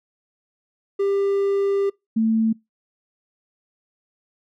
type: tone pair in turn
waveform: triangle / sine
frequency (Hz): 397 / 222.8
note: G4 / A3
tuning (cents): +22 / +22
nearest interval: minor seventh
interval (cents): 1000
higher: first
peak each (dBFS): -16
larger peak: neither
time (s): 0.99-1.9 / 2.16-2.53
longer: first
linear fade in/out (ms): 10
effects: noise-tail reverb RT60 0.2 s tail -25 dB re dry